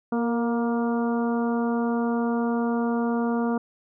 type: harmonic tone with a mistuned harmonic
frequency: 235.4 Hz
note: A#3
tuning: 17 cents sharp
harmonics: 1 / 2 / 3 / 4 / 5 / 6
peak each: -23 / -29 / -33 / -35 / -37 / -39 dBFS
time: 0.12-3.58 s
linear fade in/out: 5 ms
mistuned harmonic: 2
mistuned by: -21 cents
effects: none